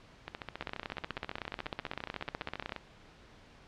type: two click trains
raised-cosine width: 0.3 ms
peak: -22 / -19 dBFS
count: 37 / 35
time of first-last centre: 0.28-2.763 / 0.61-2.722 s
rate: 14.5 / 16.1 Hz
effects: pink hiss -57 dBFS RMS until 3.67 s + low-pass 4000 Hz 12 dB/octave